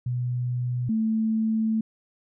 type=tone pair in turn; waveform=sine; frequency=123.47 / 220.8 Hz; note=B2 / A3; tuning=0 / +6 cents; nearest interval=minor seventh; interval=1006 cents; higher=second; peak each=-24 / -21 dBFS; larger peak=second; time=0.06-0.89 / 0.89-1.81 s; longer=second; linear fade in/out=5 ms; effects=none